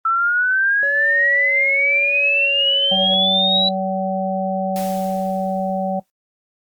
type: exponential sweep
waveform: sine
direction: up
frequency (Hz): 1320 to 3951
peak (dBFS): -14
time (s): 0.05-3.69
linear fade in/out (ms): 5
type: tone with vibrato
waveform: triangle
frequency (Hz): 561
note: C#5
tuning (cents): +21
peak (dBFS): -23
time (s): 0.83-3.14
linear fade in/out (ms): 0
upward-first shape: sine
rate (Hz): 0.91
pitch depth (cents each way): 20
type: harmonic tone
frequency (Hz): 190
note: F#3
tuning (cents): +46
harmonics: 1 / 3 / 4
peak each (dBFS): -23 / -23 / -23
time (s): 2.91-6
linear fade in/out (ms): 10
type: noise with exponential decay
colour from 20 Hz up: white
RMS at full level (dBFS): -32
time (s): 4.76-6.1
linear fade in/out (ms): 0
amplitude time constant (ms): 290
effects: noise-tail reverb RT60 0.1 s tail -19 dB re dry + Opus 48 kbps